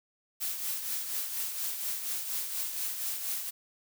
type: noise with tremolo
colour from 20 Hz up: blue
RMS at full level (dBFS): -32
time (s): 0.4-3.51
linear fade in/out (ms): 20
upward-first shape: triangle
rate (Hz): 4.2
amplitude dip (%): 55
effects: none